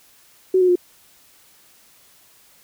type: tone with pitch steps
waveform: sine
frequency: 373.8 / 364.8 / 356.1 Hz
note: F#4 / F#4 / F4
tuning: +18 / -24 / +34 cents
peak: -12 dBFS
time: 0.54-0.756 s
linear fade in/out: 5 ms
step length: 72 ms
effects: white hiss -53 dBFS RMS until 2.63 s